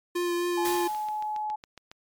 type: tone with vibrato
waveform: square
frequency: 349.5 Hz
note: F4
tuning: 1 cent sharp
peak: -26 dBFS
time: 0.15-0.88 s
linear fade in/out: 10 ms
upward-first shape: triangle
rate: 3.8 Hz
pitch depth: 16 cents each way
type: tone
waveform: sine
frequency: 851 Hz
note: G#5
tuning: 42 cents sharp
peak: -28 dBFS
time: 0.57-1.56 s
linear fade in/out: 10 ms
type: noise with exponential decay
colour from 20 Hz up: white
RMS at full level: -32 dBFS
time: 0.65-1.44 s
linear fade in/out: 1 ms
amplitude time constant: 170 ms
type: click train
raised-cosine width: 0.2 ms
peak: -27 dBFS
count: 9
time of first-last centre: 0.81-1.915 s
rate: 7.24 Hz
effects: MP3 96 kbps